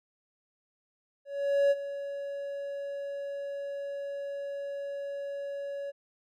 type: tone with ADSR envelope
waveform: triangle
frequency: 562 Hz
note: C#5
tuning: 24 cents sharp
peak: -18 dBFS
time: 1.25-5.92 s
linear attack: 460 ms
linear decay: 34 ms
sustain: -14 dB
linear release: 27 ms
effects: none